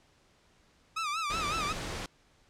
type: tone with vibrato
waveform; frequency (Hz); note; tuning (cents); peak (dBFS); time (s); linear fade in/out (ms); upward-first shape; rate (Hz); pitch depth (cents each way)
sawtooth; 1243; D#6; -2; -27; 0.96-1.73; 10; sine; 5.4; 120
type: noise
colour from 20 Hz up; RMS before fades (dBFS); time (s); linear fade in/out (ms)
pink; -37; 1.3-2.06; 2
effects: pink hiss -65 dBFS RMS until 2.49 s + low-pass 7000 Hz 12 dB/octave